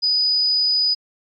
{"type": "tone", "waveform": "sine", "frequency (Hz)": 4968, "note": "D#8", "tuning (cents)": -3, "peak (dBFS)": -15, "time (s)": [0.02, 0.95], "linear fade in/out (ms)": 20, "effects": ["MP3 64 kbps"]}